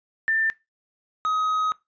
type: tone pair in turn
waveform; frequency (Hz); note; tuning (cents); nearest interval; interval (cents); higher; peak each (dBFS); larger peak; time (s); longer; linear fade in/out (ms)
sine / triangle; 1786 / 1262.9; A6 / D#6; +25 / +25; tritone; 600; first; -19; neither; 0.28-0.5 / 1.25-1.72; second; 0
effects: noise-tail reverb RT60 0.2 s tail -20 dB re dry + resampled to 16000 Hz